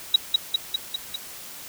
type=tone with echo; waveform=sine; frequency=3860 Hz; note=B7; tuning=40 cents flat; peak=-10 dBFS; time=0.14-0.16 s; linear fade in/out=5 ms; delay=200 ms; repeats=5; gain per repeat=-3 dB; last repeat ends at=1.16 s; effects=tanh soft clip ceiling -6 dBFS + white hiss -40 dBFS RMS until 1.68 s